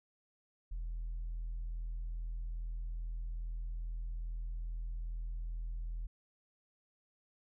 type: tone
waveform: sine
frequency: 41.2 Hz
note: E1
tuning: in tune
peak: -35 dBFS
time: 0.71-6.07 s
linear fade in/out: 10 ms
effects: tanh soft clip ceiling -35 dBFS